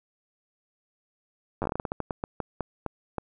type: slowing click train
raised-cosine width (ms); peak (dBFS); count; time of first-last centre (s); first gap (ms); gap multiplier
1; -15; 18; 1.62-3.183; 9; 1.25
effects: none